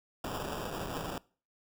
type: noise with sample-and-hold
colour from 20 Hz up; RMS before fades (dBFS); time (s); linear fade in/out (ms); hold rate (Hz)
blue; -38; 0.24-1.18; 2; 2100
effects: noise-tail reverb RT60 0.4 s tail -23 dB re dry